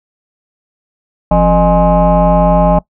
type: tone with frequency modulation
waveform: sine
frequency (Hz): 392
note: G4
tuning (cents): 0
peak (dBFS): -5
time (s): 1.31-2.79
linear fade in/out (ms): 5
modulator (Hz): 220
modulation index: 2.3
effects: noise-tail reverb RT60 0.1 s tail -21 dB re dry + tanh soft clip ceiling -1 dBFS